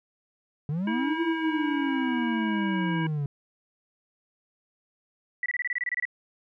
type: linear two-way sweep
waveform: triangle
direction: up then down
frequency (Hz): 139.5 to 339.6 to 139.5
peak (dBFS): -24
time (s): 0.69-3.26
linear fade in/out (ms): 2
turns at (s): 1.21
type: harmonic tone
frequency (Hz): 322.5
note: E4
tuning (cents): -38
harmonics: 1 / 3 / 5 / 7 / 9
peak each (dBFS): -30 / -34 / -35 / -39 / -42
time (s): 0.87-3.07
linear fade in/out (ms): 5
type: tone bursts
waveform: sine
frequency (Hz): 1960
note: B6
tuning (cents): -14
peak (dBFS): -25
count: 12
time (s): 5.43-6.053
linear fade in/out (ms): 2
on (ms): 29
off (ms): 25
effects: none